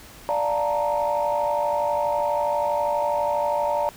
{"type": "chord", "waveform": "sine", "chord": "Bb major seventh", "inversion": "first", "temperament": "equal", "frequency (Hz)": [587.3, 698.5, 880, 932.3], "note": ["D5", "F5", "A5", "Bb5"], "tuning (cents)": [0, 0, 0, 0], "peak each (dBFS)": [-23, -29, -28, -24], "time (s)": [0.29, 3.89], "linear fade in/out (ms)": 0, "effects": ["tanh soft clip ceiling -13 dBFS", "pink hiss -45 dBFS RMS until 3.96 s"]}